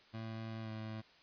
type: tone with pitch glide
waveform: 25% pulse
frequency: 111.9 to 109.72 Hz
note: A2 to A2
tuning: +30 to -4 cents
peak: -38 dBFS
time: 0.13-1.02 s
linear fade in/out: 20 ms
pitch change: -34 cents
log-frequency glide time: 0.6-0.7 s
effects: white hiss -63 dBFS RMS until 1.22 s + resampled to 11025 Hz